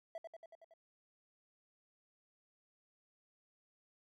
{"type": "tone with echo", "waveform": "triangle", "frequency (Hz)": 659.3, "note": "E5", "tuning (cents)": 0, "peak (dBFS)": -40, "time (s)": [0.15, 0.18], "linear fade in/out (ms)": 2, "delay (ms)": 93, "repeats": 6, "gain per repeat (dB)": -3, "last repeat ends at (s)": 0.738, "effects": []}